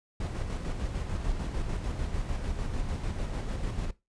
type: noise with tremolo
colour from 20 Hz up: brown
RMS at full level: -31 dBFS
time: 0.2-3.91 s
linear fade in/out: 5 ms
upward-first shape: square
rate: 6.7 Hz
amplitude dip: 35%
effects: noise-tail reverb RT60 0.2 s tail -17 dB re dry + resampled to 22050 Hz